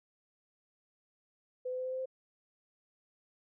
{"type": "tone with pitch steps", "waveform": "sine", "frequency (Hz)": [505, 508.2, 511.5, 514.7, 518, 521.3], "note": ["B4", "B4", "C5", "C5", "C5", "C5"], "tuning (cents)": [39, 49, -39, -29, -17, -6], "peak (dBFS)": -34, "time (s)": [1.65, 2.058], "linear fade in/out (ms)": 10, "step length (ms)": 68, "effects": []}